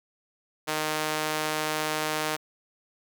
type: tone with high-pass filter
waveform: sawtooth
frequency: 154.4 Hz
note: D#3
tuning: 13 cents flat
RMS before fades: -29 dBFS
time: 0.67-2.37 s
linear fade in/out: 20 ms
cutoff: 530 Hz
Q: 0.57
effects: none